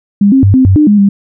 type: tone with pitch steps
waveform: sine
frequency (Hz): 201.8 / 267.5 / 98.8 / 259.9 / 95.6 / 301.5 / 207 / 199.4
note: G#3 / C4 / G2 / C4 / G2 / D4 / G#3 / G3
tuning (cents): -49 / +38 / +14 / -11 / -43 / +46 / -5 / +30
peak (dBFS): -3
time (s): 0.21-1.09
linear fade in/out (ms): 5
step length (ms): 110
effects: none